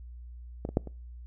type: clicks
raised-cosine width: 2 ms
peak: -19 / -23 / -10 / -27 dBFS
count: 4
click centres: 0.651 / 0.69 / 0.771 / 0.873 s
effects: noise-tail reverb RT60 0.4 s tail -26 dB re dry + added 60 Hz sine -42 dBFS peak until 1.26 s